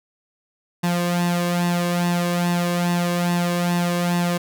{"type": "tone with flanger", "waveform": "sawtooth", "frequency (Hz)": 174.61, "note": "F3", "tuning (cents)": 0, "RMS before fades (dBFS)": -21, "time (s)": [0.83, 4.38], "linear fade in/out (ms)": 10, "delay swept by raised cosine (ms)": [1.1, 1.83], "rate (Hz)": 2.4, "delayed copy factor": 0.65, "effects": []}